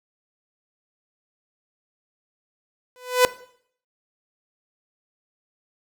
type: tone with exponential growth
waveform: sawtooth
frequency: 500 Hz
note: B4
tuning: 21 cents sharp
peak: -6 dBFS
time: 2.96-3.25 s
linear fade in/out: 0 ms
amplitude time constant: 61 ms
effects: noise-tail reverb RT60 0.6 s tail -17 dB re dry